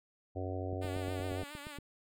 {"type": "harmonic tone", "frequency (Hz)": 92.9, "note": "F#2", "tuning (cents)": 7, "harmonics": [1, 3, 4, 5, 6, 7, 8], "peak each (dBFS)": [-38, -43, -44, -45, -46, -46, -47], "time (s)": [0.35, 1.44], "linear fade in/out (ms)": 20}
{"type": "click train", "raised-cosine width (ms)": 3, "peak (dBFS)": -32, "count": 10, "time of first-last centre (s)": [0.73, 1.786], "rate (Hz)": 8.52}
{"type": "tone with vibrato", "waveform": "5% pulse", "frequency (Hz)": 293.7, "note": "D4", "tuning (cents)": 0, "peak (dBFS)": -34, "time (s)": [0.81, 1.79], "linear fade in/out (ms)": 20, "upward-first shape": "sine", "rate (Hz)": 7.2, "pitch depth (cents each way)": 63}
{"effects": []}